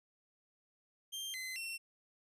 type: tone with pitch steps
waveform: sawtooth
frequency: 3173 / 2047 / 2712 Hz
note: G7 / C7 / E7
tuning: +20 / -38 / +49 cents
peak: -37 dBFS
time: 1.12-1.78 s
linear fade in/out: 20 ms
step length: 220 ms
effects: resampled to 32000 Hz